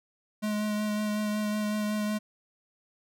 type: tone with vibrato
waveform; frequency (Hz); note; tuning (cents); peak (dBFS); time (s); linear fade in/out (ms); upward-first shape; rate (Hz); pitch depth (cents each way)
square; 211; G#3; +28; -28; 0.42-2.19; 20; sine; 5.4; 14
effects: none